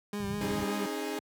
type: tone with vibrato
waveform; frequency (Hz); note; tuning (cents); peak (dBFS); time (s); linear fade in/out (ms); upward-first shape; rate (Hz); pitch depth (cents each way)
30% pulse; 202.1; G#3; -47; -30; 0.13-0.86; 2; sine; 5.2; 36
type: low-pass noise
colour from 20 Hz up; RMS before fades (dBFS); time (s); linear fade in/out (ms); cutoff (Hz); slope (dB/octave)
pink; -35; 0.19-0.65; 10; 180; 48
type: chord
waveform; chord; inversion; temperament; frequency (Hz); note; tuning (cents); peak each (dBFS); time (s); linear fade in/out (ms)
sawtooth; C# suspended second; none; equal with one note detuned; 270.2 / 311.1 / 415.3; C#4 / D#4 / G#4; -44 / 0 / 0; -35 / -33 / -32; 0.41-1.19; 2
effects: high-pass 100 Hz 12 dB/octave